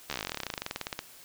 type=slowing click train; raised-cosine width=0.2 ms; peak=-15 dBFS; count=29; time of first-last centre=0.1-0.991 s; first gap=13 ms; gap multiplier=1.06; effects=white hiss -52 dBFS RMS until 1.24 s